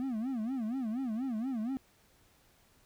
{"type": "tone with vibrato", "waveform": "triangle", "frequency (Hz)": 240.8, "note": "B3", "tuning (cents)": -44, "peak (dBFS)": -30, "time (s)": [0, 1.77], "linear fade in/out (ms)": 0, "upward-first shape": "sine", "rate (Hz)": 4.2, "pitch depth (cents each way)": 210, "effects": ["pink hiss -66 dBFS RMS until 2.85 s"]}